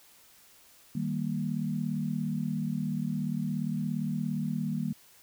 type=chord; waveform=sine; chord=Eb major; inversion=none; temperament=equal; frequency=155.56 / 196 / 233.1 Hz; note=Eb3 / G3 / Bb3; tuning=0 / 0 / 0 cents; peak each=-33 dBFS; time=0.95-4.93 s; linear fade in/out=5 ms; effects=white hiss -58 dBFS RMS until 5.22 s